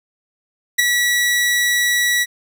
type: tone with ADSR envelope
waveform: sawtooth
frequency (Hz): 1940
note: B6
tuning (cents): -31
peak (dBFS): -5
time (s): 0.78-2.26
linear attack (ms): 15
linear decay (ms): 10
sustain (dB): -6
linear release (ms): 39
effects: none